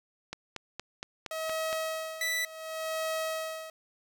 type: click train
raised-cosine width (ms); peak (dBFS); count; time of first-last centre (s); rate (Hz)
0.2; -19; 7; 0.33-1.729; 4.29
type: tone with tremolo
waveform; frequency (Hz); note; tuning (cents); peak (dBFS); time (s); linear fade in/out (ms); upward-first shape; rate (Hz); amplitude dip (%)
sawtooth; 639; D#5; +46; -26; 1.31-3.7; 2; sine; 0.69; 85
type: tone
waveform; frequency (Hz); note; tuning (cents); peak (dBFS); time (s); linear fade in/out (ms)
sawtooth; 1975.5; B6; 0; -25; 2.21-2.45; 2
effects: none